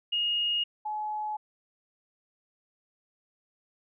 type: tone pair in turn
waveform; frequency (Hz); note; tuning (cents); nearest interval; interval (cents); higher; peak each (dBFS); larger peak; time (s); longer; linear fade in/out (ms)
sine; 2861 / 850.6; F7 / G#5; +41 / +41; octave + major sixth; 2100; first; -25 / -30; first; 0.12-0.64 / 0.85-1.37; neither; 10
effects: none